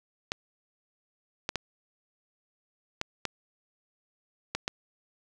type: clicks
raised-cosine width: 0.2 ms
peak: -12 dBFS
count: 7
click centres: 0.319 / 1.491 / 1.557 / 3.014 / 3.253 / 4.55 / 4.679 s
effects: none